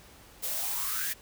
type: noise with high-pass filter sweep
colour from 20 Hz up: blue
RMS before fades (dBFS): -32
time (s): 0.42-1.14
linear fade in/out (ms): 20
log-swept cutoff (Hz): 470 to 1900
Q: 7.3
effects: pink hiss -54 dBFS RMS until 1.21 s